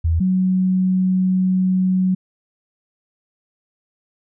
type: tone pair in turn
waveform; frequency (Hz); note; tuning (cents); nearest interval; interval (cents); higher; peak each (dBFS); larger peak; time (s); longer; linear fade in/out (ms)
sine; 82.2 / 185.82; E2 / F#3; -4 / +8; octave + major second; 1412; second; -14; neither; 0.04-0.2 / 0.2-2.15; second; 10
effects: none